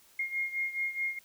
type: beating tone pair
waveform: sine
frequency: 2136 / 2140.7 Hz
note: C7 / C7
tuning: +35 / +39 cents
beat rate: 4.7 Hz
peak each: -32 / -36 dBFS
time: 0.19-1.19 s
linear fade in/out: 5 ms
effects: white hiss -61 dBFS RMS until 1.24 s